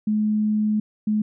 sine tone pair in turn, 213 / 213 Hz, G#3 / G#3, +44 / +44 cents, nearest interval unison, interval 0 cents, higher neither, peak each -18 dBFS, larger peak neither, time 0.07-0.8 / 1.07-1.22 s, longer first, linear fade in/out 5 ms, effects none

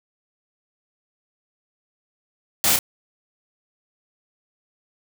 white noise with echo, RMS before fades -19 dBFS, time 2.64-2.76 s, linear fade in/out 0 ms, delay 29 ms, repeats 1, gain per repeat -4 dB, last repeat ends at 2.789 s, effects none

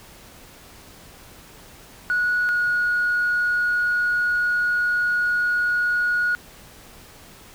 sine tone pair in turn, 1462 / 1449.4 Hz, F#6 / F#6, -21 / -36 cents, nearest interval unison, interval 15 cents, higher first, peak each -17 dBFS, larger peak neither, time 2.1-2.49 / 2.49-6.35 s, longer second, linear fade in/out 0 ms, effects tanh soft clip ceiling -15 dBFS + pink hiss -46 dBFS RMS until 7.54 s

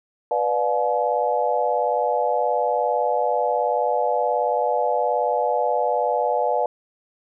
sine chord, B diminished seventh, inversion none, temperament just, 493.9 / 592.7 / 711.2 / 853.4 Hz, B4 / D5 / F5 / Ab5, 0 / +16 / +31 / +47 cents, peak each -24 dBFS, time 0.31-6.66 s, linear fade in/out 2 ms, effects none

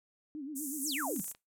sine tone with vibrato, 287 Hz, D4, 40 cents flat, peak -38 dBFS, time 0.35-1.2 s, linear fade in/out 0 ms, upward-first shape sine, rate 8.1 Hz, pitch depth 140 cents each way
pink band-pass noise, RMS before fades -41 dBFS, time 0.55-1.33 s, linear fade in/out 20 ms, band 6900 to 15000 Hz, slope 48 dB/octave
sine exponential sweep, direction down, 12000 to 155.56 Hz, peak -34 dBFS, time 0.81-1.22 s, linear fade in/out 20 ms
clicks, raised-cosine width 0.2 ms, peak -36 dBFS, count 6, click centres 1.163 / 1.196 / 1.244 / 1.281 / 1.315 / 1.349 s
effects noise-tail reverb RT60 0.2 s tail -21 dB re dry

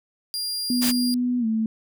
sawtooth tone, 4800 Hz, D8, 37 cents sharp, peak -23 dBFS, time 0.34-1.14 s, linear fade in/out 0 ms
sine tone with pitch glide, 247 to 221.3 Hz, B3 to A3, 0 to +10 cents, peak -20 dBFS, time 0.7-1.66 s, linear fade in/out 2 ms, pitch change -190 cents, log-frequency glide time 1.39-1.46 s
white noise, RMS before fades -25 dBFS, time 0.81-0.92 s, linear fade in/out 20 ms
effects none

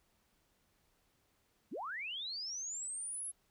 sine linear sweep, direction up, 149.6 to 11050 Hz, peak -39 dBFS, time 1.71-3.32 s, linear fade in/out 20 ms, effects pink hiss -75 dBFS RMS until 3.5 s

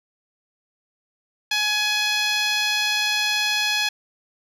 10% pulse tone with band-pass filter, 841 Hz, G#5, 22 cents sharp, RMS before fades -22 dBFS, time 1.51-3.89 s, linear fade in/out 5 ms, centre 3300 Hz, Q 0.62, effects none

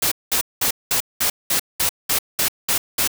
white noise bursts, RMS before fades -19 dBFS, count 11, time 0.02-3.076 s, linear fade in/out 5 ms, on 96 ms, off 200 ms, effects none

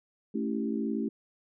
sine chord, A dominant seventh, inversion none, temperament equal, 220 / 277.2 / 329.6 / 392 Hz, A3 / C#4 / E4 / G4, 0 / 0 / 0 / 0 cents, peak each -31 / -34 / -36 / -37 dBFS, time 0.34-1.09 s, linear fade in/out 10 ms, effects none

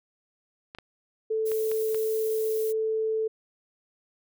clicks, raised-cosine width 0.3 ms, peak -24 dBFS, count 5, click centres 0.749 / 0.786 / 1.517 / 1.716 / 1.946 s
sine tone, 440 Hz, A4, in tune, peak -24 dBFS, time 1.3-3.28 s, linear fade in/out 10 ms
violet noise, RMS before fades -39 dBFS, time 1.45-2.73 s, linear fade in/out 20 ms
effects none

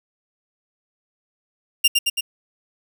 sawtooth tone with echo, 2794 Hz, F7, in tune, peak -8 dBFS, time 1.84-1.88 s, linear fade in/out 10 ms, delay 110 ms, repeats 3, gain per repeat -3 dB, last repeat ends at 2.21 s, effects none

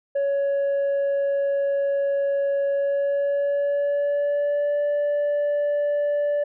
sine tone with pitch glide, 559 to 582.7 Hz, C#5 to D5, +14 to -14 cents, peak -17 dBFS, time 0.15-6.44 s, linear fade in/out 10 ms, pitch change +72 cents, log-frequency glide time 2.71-4.81 s, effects tanh soft clip ceiling -19 dBFS

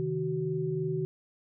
sine tone cluster, 134.7 / 157.9 / 375.2 Hz, C#3 / D#3 / F#4, -49 / +26 / +24 cents, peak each -36 / -32 / -31 dBFS, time 0-1.05 s, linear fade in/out 0 ms, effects none

